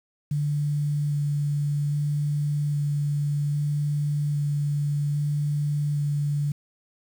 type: tone with vibrato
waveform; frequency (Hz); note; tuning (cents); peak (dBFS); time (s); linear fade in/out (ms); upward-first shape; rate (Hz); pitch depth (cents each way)
sine; 146.1; D3; -9; -22; 0.31-6.52; 5; square; 0.62; 9
effects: 8-bit